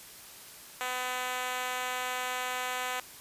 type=tone with high-pass filter; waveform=5% pulse; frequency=252 Hz; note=B3; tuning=35 cents sharp; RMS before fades=-34 dBFS; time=0.81-3 s; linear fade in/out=0 ms; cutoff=650 Hz; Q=1.3; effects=white hiss -49 dBFS RMS until 3.2 s + resampled to 32000 Hz